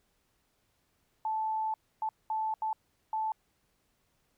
sine tone bursts at uneven times, 875 Hz, A5, 10 cents flat, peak -29 dBFS, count 5, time 1.25-1.74 / 2.02-2.09 / 2.3-2.54 / 2.62-2.73 / 3.13-3.32 s, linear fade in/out 2 ms, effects pink hiss -74 dBFS RMS until 4.37 s

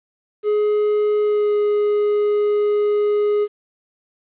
triangle tone with pitch glide, 419.9 to 415.8 Hz, G#4 to G#4, +19 to +2 cents, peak -13 dBFS, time 0.43-3.48 s, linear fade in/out 50 ms, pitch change -17 cents, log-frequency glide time 1.22-1.55 s, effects resampled to 8000 Hz + 9-bit

